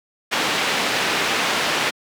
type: low-pass noise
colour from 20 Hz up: white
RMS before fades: -21 dBFS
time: 0.31-1.91 s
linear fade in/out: 20 ms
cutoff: 3100 Hz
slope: 12 dB/octave
effects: high-pass 200 Hz 12 dB/octave